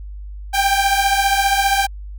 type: beating tone pair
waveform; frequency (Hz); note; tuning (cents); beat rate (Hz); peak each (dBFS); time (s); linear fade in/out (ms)
sawtooth; 784 / 799; G5 / G5; 0 / +33; 15; -13 / -14; 0.53-1.87; 20
effects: added 50 Hz sine -29 dBFS peak until 2.18 s